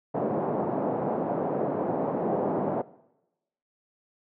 white band-pass noise, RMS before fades -28 dBFS, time 0.14-2.82 s, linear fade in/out 10 ms, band 150 to 740 Hz, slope 24 dB/octave, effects noise-tail reverb RT60 0.9 s tail -19 dB re dry

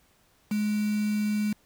sine tone with quantisation, 210.1 Hz, G#3, 20 cents sharp, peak -24 dBFS, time 0.51-1.53 s, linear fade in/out 5 ms, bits 6, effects pink hiss -64 dBFS RMS until 1.65 s

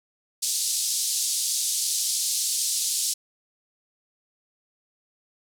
white band-pass noise, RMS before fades -26 dBFS, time 0.42-3.14 s, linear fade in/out 10 ms, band 4100 to 10000 Hz, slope 24 dB/octave, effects none

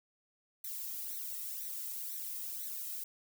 violet noise with flanger, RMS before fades -41 dBFS, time 0.64-3.04 s, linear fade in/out 5 ms, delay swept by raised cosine 0.5 to 1.6 ms, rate 2 Hz, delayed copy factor +0.75, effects none

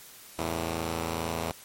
5% pulse tone pair together, 82.41 / 110 Hz, E2 / A2, 0 / 0 cents, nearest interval perfect fourth, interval 500 cents, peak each -19 / -25 dBFS, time 0.38-1.52 s, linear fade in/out 10 ms, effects white hiss -49 dBFS RMS until 1.64 s + MP3 64 kbps

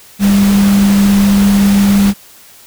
sine tone in noise, 199.9 Hz, G3, 34 cents sharp, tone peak -6 dBFS, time 0.19-2.14 s, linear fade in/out 50 ms, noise pink, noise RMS -20 dBFS, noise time 0.19-2.14 s, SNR +11 dB, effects white hiss -40 dBFS RMS until 2.66 s

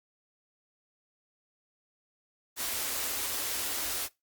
white band-stop noise, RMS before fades -33 dBFS, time 2.56-4.09 s, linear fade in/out 50 ms, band 110 to 220 Hz, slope 96 dB/octave, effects noise-tail reverb RT60 0.2 s tail -21 dB re dry + Opus 48 kbps

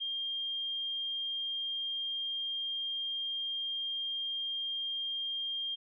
sine tone, 3207 Hz, G7, 39 cents sharp, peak -33 dBFS, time 0-5.76 s, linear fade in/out 20 ms, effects none

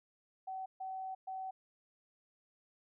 sine tone bursts at uneven times, 759 Hz, F#5, 44 cents sharp, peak -39 dBFS, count 3, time 0.47-0.66 / 0.8-1.15 / 1.27-1.51 s, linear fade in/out 10 ms, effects none

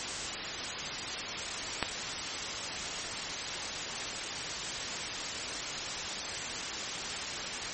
click, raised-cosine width 0.3 ms, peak -10 dBFS, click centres 1.827 s, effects white hiss -35 dBFS RMS until 7.73 s + MP3 32 kbps

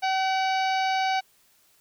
harmonic tone with a mistuned harmonic, 762 Hz, G5, 49 cents flat, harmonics 1 / 2 / 3 / 4 / 5 / 6 / 7 / 8, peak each -23 / -33 / -32 / -37 / -38 / -38 / -45 / -46 dBFS, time 0.02-1.21 s, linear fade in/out 20 ms, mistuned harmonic 4, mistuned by -70 cents, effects white hiss -62 dBFS RMS until 1.8 s

